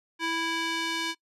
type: tone with band-pass filter sweep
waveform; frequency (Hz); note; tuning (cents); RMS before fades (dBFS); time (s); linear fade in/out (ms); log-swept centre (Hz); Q
square; 329.3; E4; -2; -30; 0.19-1.15; 50; 2200 to 3400; 0.94
effects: noise-tail reverb RT60 0.1 s tail -22 dB re dry + resampled to 32000 Hz